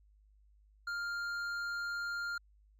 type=tone with hard clipping; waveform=triangle; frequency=1401 Hz; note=F6; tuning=5 cents sharp; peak=-37 dBFS; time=0.87-2.38 s; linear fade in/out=5 ms; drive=11 dB; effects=added 51 Hz sine -62 dBFS peak until 2.79 s